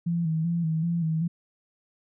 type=tone with vibrato; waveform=sine; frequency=164.81 Hz; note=E3; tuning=in tune; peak=-23 dBFS; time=0.06-1.28 s; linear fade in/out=10 ms; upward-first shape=square; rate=2.6 Hz; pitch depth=54 cents each way; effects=none